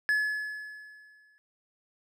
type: tone with exponential decay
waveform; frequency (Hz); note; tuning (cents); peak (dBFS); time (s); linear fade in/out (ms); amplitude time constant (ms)
triangle; 1708; G#6; +48; -20; 0.09-1.38; 0; 280
effects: none